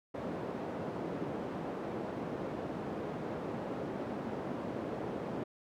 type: band-pass noise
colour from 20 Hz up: white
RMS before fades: -39 dBFS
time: 0.14-5.44 s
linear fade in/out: 10 ms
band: 150 to 490 Hz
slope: 12 dB/octave
effects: none